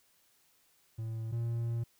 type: tone pair in turn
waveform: triangle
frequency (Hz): 112.3 / 116.65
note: A2 / A#2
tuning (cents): +36 / +2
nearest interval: minor second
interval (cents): 66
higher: second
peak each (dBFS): -33 / -29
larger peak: second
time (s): 0.98-1.32 / 1.32-1.84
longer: second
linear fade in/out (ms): 10
effects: white hiss -69 dBFS RMS until 1.99 s